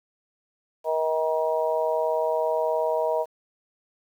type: harmonic tone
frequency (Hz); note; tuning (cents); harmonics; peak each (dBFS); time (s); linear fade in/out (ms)
158.6; D#3; +33; 3 / 4 / 5 / 6; -27 / -24 / -35 / -29; 0.84-3.26; 50
effects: 9-bit